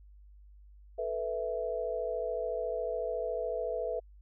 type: chord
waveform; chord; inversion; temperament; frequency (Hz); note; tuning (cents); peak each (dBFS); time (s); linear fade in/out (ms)
sine; A suspended second; none; equal; 440 / 493.9 / 659.3; A4 / B4 / E5; 0 / 0 / 0; -37 / -35 / -35; 0.98-4; 10
effects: added 50 Hz sine -52 dBFS peak until 4.21 s